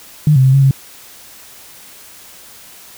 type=tone with pitch steps; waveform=sine; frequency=150.9 / 131.2 / 132.1 / 137.3 / 135 Hz; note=D3 / C3 / C3 / C#3 / C#3; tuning=+47 / +5 / +17 / -16 / -45 cents; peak=-6 dBFS; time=0.27-0.71 s; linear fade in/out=2 ms; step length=88 ms; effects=white hiss -39 dBFS RMS until 2.97 s